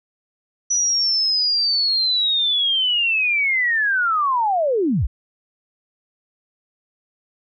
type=linear sweep; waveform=sine; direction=down; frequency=5920 to 35.34 Hz; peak=-16 dBFS; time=0.7-5.07 s; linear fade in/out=10 ms; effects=none